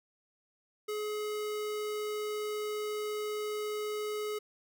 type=tone; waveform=square; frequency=422.7 Hz; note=G#4; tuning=31 cents sharp; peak=-34 dBFS; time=0.88-4.39 s; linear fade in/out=10 ms; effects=none